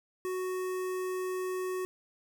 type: tone with notch filter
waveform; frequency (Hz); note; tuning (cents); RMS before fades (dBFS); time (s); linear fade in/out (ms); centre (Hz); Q
square; 370; F#4; 0; -34; 0.25-1.85; 0; 3900; 0.98
effects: none